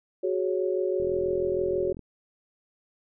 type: chord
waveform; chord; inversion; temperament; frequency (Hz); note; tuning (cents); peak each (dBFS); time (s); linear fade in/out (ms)
sine; F# suspended second; none; just; 370 / 416.2 / 555; F#4 / G#4 / C#5; 0 / +4 / +2; -26 / -30 / -30; 0.23-1.93; 10
type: click train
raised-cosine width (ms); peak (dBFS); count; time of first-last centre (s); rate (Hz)
3; -28; 43; 1-1.993; 42.3
effects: none